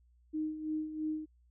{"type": "tone with tremolo", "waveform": "sine", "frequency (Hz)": 310, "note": "D#4", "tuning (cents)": -6, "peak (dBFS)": -31, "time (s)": [0.33, 1.26], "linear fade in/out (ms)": 20, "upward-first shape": "sine", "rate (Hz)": 3, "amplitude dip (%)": 65, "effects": ["added 60 Hz sine -63 dBFS peak until 1.5 s"]}